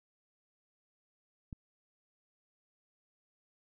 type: click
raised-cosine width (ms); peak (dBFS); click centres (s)
5; -30; 1.528
effects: none